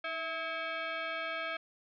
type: tone with frequency modulation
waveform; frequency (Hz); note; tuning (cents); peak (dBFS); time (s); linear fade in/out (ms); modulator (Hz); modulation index
sine; 315.1; D#4; +22; -34; 0.04-1.57; 5; 971; 2.6
effects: none